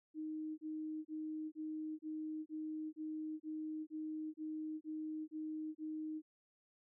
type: tone bursts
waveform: sine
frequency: 311.1 Hz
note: D#4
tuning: in tune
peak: -40 dBFS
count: 13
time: 0.14-6.22 s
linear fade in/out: 50 ms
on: 440 ms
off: 30 ms
effects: none